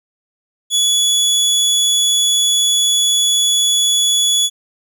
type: tone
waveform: 25% pulse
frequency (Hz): 3404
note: G#7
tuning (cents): +42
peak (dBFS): -8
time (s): 0.7-4.5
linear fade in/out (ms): 50
effects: none